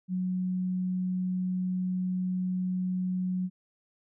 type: tone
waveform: sine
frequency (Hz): 183.6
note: F#3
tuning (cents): -13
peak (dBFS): -27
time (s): 0.08-3.5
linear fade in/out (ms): 50
effects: none